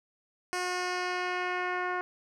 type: tone with low-pass filter sweep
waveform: 10% pulse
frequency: 361.3 Hz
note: F#4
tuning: 41 cents flat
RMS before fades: -32 dBFS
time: 0.53-2.01 s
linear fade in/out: 0 ms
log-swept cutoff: 8200 to 1500 Hz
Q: 1.2
effects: none